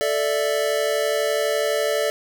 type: chord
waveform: square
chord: A suspended fourth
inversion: none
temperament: equal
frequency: 440 / 587.3 / 659.3 Hz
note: A4 / D5 / E5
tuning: 0 / 0 / 0 cents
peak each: -25 / -23 / -28 dBFS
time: 0.01-2.1 s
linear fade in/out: 0 ms
effects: none